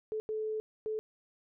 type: tone bursts at uneven times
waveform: sine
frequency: 433.7 Hz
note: A4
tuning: 25 cents flat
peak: -32 dBFS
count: 3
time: 0.12-0.2 / 0.29-0.6 / 0.86-0.99 s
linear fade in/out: 0 ms
effects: none